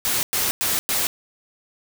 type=noise bursts; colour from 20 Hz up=white; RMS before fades=-22 dBFS; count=4; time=0.05-1.07 s; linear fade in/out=0 ms; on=180 ms; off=100 ms; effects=none